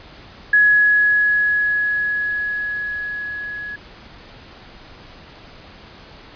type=tone with level ramp; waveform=sine; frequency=1682 Hz; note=G#6; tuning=22 cents sharp; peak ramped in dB=-9 to -27 dBFS; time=0.53-3.76 s; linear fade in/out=5 ms; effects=pink hiss -42 dBFS RMS until 6.35 s + resampled to 11025 Hz